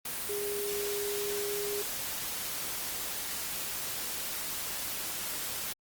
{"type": "tone in noise", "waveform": "sine", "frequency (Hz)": 408.7, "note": "G#4", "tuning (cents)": -28, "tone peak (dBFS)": -33, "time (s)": [0.29, 1.82], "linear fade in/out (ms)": 5, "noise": "white", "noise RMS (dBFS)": -36, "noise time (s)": [0.05, 5.73], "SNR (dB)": 0, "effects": ["Opus 32 kbps"]}